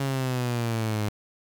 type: exponential sweep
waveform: sawtooth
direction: down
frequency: 138.59 to 103.83 Hz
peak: -21 dBFS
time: 0-1.09 s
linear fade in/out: 5 ms
effects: 8-bit